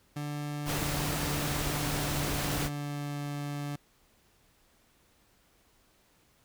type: tone with pitch glide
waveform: 30% pulse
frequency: 146.83 to 144.56 Hz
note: D3 to D3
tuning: 0 to -27 cents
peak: -31 dBFS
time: 0.16-3.76 s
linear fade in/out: 5 ms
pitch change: -27 cents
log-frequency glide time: 1.31-3.2 s
type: noise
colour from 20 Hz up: pink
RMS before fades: -33 dBFS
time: 0.65-2.7 s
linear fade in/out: 50 ms
effects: pink hiss -66 dBFS RMS until 6.44 s